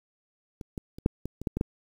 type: clicks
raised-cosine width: 3 ms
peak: -26 / -21 / -28 / -7 / -20 / -24 / -14 / -16 / -12 dBFS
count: 9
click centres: 0.612 / 0.778 / 0.985 / 1.061 / 1.256 / 1.416 / 1.472 / 1.57 / 1.611 s
effects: 8-bit